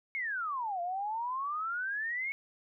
sine exponential two-way sweep, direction down then up, 2220 to 684 to 2220 Hz, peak -32 dBFS, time 0.15-2.32 s, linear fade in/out 0 ms, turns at 0.81 s, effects none

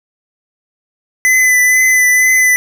square tone with vibrato, 2011 Hz, B6, 31 cents sharp, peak -8 dBFS, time 1.25-2.56 s, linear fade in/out 0 ms, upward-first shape triangle, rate 2.1 Hz, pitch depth 23 cents each way, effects 8-bit

